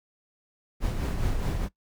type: noise with tremolo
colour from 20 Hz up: brown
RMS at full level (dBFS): -25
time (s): 0.8-1.69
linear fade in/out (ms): 50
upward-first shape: triangle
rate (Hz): 4.8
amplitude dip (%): 50
effects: noise-tail reverb RT60 0.1 s tail -19 dB re dry